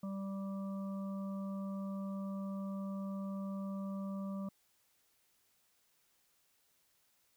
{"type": "harmonic tone", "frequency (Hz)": 195.3, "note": "G3", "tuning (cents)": -6, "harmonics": [1, 3, 5, 6], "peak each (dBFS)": [-38, -49, -59, -53], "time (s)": [0.03, 4.49], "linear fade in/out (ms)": 5, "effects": ["white hiss -74 dBFS RMS until 7.36 s"]}